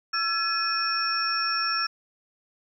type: tone cluster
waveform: sine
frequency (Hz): 1347 / 1701 / 2508 / 5450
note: E6 / G#6 / D#7 / F8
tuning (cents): +37 / +41 / +13 / -43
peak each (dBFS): -27 / -32 / -35 / -27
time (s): 0.13-1.87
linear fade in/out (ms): 10
effects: 10-bit